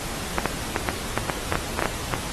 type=clicks; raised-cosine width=0.5 ms; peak=-6 dBFS; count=12; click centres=0.384 / 0.457 / 0.762 / 0.888 / 1.176 / 1.298 / 1.524 / 1.555 / 1.792 / 1.824 / 1.857 / 2.138 s; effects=pink hiss -32 dBFS RMS until 2.32 s + AAC 32 kbps